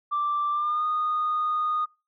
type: tone with pitch glide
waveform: sine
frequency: 1174.7 to 1232.4 Hz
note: D6 to D#6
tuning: 0 to -17 cents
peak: -22 dBFS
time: 0.11-1.86 s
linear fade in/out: 20 ms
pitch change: +83 cents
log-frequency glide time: 0.51-0.85 s
effects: noise-tail reverb RT60 0.3 s tail -25 dB re dry + tanh soft clip ceiling -19 dBFS